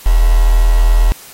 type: tone with quantisation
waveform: sine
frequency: 40.73 Hz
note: E1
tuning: 20 cents flat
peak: -6 dBFS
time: 0.06-1.12 s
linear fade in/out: 0 ms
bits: 4
effects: white hiss -37 dBFS RMS until 1.33 s + AAC 48 kbps